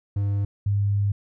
triangle / sine tone pair in turn, 100.6 / 101.17 Hz, G2 / G#2, +45 / -45 cents, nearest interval unison, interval 10 cents, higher second, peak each -19 dBFS, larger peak neither, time 0.16-0.45 / 0.66-1.12 s, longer second, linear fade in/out 5 ms, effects none

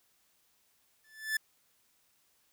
45% pulse tone with exponential growth, 1748 Hz, A6, 12 cents flat, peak -26 dBFS, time 1.04-1.37 s, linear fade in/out 5 ms, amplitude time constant 71 ms, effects white hiss -71 dBFS RMS until 2.52 s

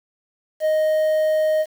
triangle tone with quantisation, 622.3 Hz, D#5, in tune, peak -14 dBFS, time 0.6-1.66 s, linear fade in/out 50 ms, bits 7, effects none

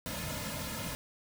pink noise with comb filter, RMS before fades -38 dBFS, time 0.06-0.95 s, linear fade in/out 0 ms, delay 2.6 ms, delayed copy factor -0.9, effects none

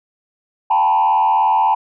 sine tone with frequency modulation, 880 Hz, A5, in tune, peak -10 dBFS, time 0.7-1.75 s, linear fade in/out 10 ms, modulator 83.3 Hz, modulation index 1.1, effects tanh soft clip ceiling -8 dBFS

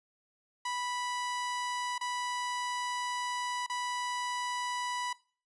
sawtooth tone with dropouts, 985 Hz, B5, 5 cents flat, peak -29 dBFS, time 0.65-5.13 s, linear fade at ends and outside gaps 5 ms, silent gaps 1.981-2.01 / 3.664-3.697 s, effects noise-tail reverb RT60 0.4 s tail -20 dB re dry + resampled to 22050 Hz

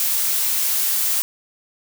blue noise, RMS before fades -20 dBFS, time 0-1.22 s, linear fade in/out 0 ms, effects none

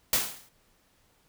white noise with exponential decay, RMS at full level -21 dBFS, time 0.13-0.49 s, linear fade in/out 2 ms, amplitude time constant 77 ms, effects pink hiss -66 dBFS RMS until 1.28 s

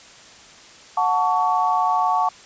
sine tone cluster, 732 / 884 / 1126 Hz, F#5 / A5 / C#6, -19 / +8 / +27 cents, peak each -21 dBFS, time 0.97-2.29 s, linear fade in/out 5 ms, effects white hiss -45 dBFS RMS until 2.45 s + resampled to 16000 Hz

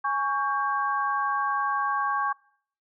sine tone cluster, 829 / 1117 / 1593 Hz, G#5 / C#6 / G6, -3 / +13 / +27 cents, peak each -30 / -25 / -31 dBFS, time 0.04-2.33 s, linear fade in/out 10 ms, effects noise-tail reverb RT60 0.6 s tail -24 dB re dry

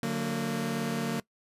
sawtooth chord, D augmented, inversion none, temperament just, 146.83 / 183.54 / 229.4 Hz, D3 / F#3 / A#3, 0 / -14 / -28 cents, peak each -31 / -31 / -27 dBFS, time 0.03-1.2 s, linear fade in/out 2 ms, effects noise-tail reverb RT60 0.1 s tail -21 dB re dry + resampled to 32000 Hz

